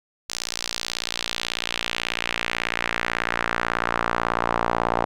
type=tone with band-pass filter sweep; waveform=sawtooth; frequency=58.2 Hz; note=A#1; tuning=2 cents flat; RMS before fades=-26 dBFS; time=0.29-5.05 s; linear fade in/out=10 ms; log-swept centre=5600 to 870 Hz; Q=1.7; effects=none